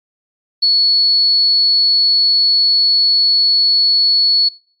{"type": "tone", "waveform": "sine", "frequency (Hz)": 4400, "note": "C#8", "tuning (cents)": -14, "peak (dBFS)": -9, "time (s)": [0.62, 4.49], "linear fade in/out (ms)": 10, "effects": ["noise-tail reverb RT60 0.5 s tail -23 dB re dry", "AAC 48 kbps"]}